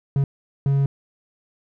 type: tone bursts at uneven times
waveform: triangle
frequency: 138.59 Hz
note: C#3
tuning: in tune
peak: -14 dBFS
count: 2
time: 0.16-0.24 / 0.66-0.86 s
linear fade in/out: 2 ms
effects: none